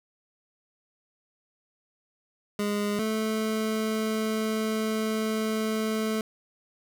25% pulse tone pair in turn, 206.2 / 218.5 Hz, G#3 / A3, -12 / -12 cents, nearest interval minor second, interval 100 cents, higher second, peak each -22 dBFS, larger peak neither, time 2.59-2.99 / 2.99-6.21 s, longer second, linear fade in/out 2 ms, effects none

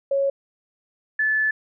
sine tone pair in turn, 552 / 1736.9 Hz, C#5 / A6, -7 / -23 cents, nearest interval octave + minor sixth, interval 1984 cents, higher second, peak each -18 dBFS, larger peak neither, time 0.11-0.3 / 1.19-1.51 s, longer second, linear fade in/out 5 ms, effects none

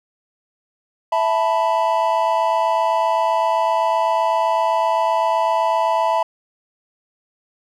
triangle chord, E suspended fourth, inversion none, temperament equal, 659.3 / 880 / 987.8 Hz, E5 / A5 / B5, 0 / 0 / 0 cents, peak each -18 dBFS, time 1.12-6.23 s, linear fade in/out 5 ms, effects none

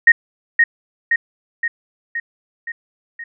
sine tone with echo, 1864.7 Hz, A#6, in tune, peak -4 dBFS, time 0.07-0.12 s, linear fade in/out 5 ms, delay 520 ms, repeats 6, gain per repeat -4 dB, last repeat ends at 3.24 s, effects none

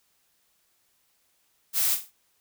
blue noise with echo, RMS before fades -24 dBFS, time 1.73-1.98 s, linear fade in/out 50 ms, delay 47 ms, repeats 3, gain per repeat -10 dB, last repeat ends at 2.121 s, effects white hiss -69 dBFS RMS until 2.4 s

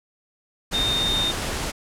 sine tone in noise, 3653 Hz, A#7, 36 cents flat, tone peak -21 dBFS, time 0.73-1.32 s, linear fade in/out 20 ms, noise pink, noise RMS -27 dBFS, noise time 0.71-1.72 s, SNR +3 dB, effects low-pass 10000 Hz 12 dB/octave

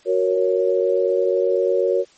sine chord, F# major, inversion none, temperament equal, 370 / 466.2 / 554.4 Hz, F#4 / A#4 / C#5, 0 / 0 / 0 cents, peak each -20 dBFS, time 0.05-2.05 s, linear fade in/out 50 ms, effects white hiss -53 dBFS RMS until 2.17 s + MP3 32 kbps

